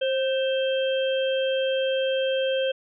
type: harmonic tone with a mistuned harmonic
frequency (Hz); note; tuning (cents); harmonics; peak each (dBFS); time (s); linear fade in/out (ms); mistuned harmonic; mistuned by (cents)
530; C5; +22; 1 / 3 / 5 / 6; -22 / -35 / -36 / -32; 0.01-2.72; 10; 3; -42
effects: none